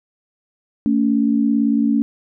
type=tone pair together; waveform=sine; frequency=224 / 282 Hz; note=A3 / C#4; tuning=+31 / +30 cents; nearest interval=major third; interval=399 cents; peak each=-16 / -17 dBFS; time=0.86-2.02 s; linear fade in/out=0 ms; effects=none